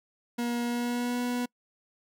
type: tone with pitch glide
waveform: 40% pulse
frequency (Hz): 238.7 to 244.7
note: A#3 to B3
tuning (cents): +41 to -16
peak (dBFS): -27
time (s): 0.38-1.46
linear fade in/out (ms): 10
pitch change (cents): +43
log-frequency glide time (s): 0.63-1.2
effects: noise-tail reverb RT60 0.1 s tail -26 dB re dry